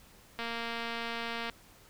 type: click train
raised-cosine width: 0.3 ms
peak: -21 dBFS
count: 258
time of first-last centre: 0.39-1.498 s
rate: 232 Hz
effects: pink hiss -58 dBFS RMS until 1.89 s